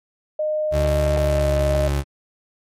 sine tone, 613 Hz, D#5, 26 cents flat, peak -19 dBFS, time 0.39-1.88 s, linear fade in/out 5 ms
30% pulse tone with pitch glide, 73.2 to 70.54 Hz, D2 to C#2, -5 to +31 cents, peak -16 dBFS, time 0.71-2.04 s, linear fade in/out 50 ms, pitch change -64 cents, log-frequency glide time 1.15-1.56 s
effects MP3 64 kbps

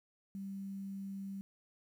sine tone with quantisation, 195.7 Hz, G3, 3 cents flat, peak -40 dBFS, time 0.35-1.41 s, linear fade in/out 0 ms, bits 11, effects none

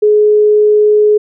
sine tone, 421.6 Hz, G#4, 26 cents sharp, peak -5 dBFS, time 0.02-1.18 s, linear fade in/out 10 ms, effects none

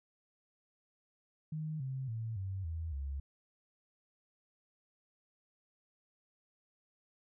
sine tone with pitch steps, 155.56 / 132.33 / 112.57 / 95.76 / 81.46 / 69.29 Hz, D#3 / C3 / A2 / G2 / E2 / C#2, 0 / +20 / +40 / -40 / -20 / 0 cents, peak -36 dBFS, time 1.52-3.2 s, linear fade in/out 5 ms, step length 280 ms, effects none

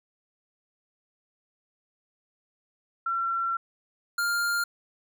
sine / square tone pair in turn, 1358 / 1401.8 Hz, F6 / F6, -49 / +6 cents, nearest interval minor second, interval 55 cents, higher second, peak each -25 dBFS, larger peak neither, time 3.06-3.57 / 4.18-4.64 s, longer first, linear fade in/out 5 ms, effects none

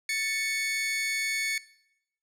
sawtooth tone pair together, 1765.2 / 2217 Hz, A6 / C#7, +5 / 0 cents, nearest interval major third, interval 395 cents, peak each -32 / -24 dBFS, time 0.09-1.58 s, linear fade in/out 2 ms, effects noise-tail reverb RT60 0.8 s tail -20 dB re dry + low-pass 12000 Hz 12 dB/octave

